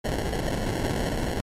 pink noise with sample-and-hold, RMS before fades -27 dBFS, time 0.04-1.41 s, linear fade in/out 10 ms, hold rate 1225 Hz, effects low-pass 12000 Hz 12 dB/octave + MP3 64 kbps

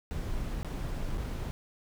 brown noise with dropouts, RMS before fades -34 dBFS, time 0.11-1.51 s, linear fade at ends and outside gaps 0 ms, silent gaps 0.63-0.647 / 1.173-1.179 s, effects none

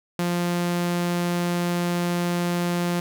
sawtooth tone, 174.61 Hz, F3, in tune, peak -18 dBFS, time 0.19-3 s, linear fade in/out 2 ms, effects none

